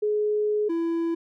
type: tone pair in turn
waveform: sine / triangle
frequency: 421.3 / 333.5 Hz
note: G#4 / E4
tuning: +25 / +20 cents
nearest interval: major third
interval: 405 cents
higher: first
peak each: -21 / -21 dBFS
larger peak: neither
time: 0.02-0.69 / 0.69-1.15 s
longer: first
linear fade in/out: 10 ms
effects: none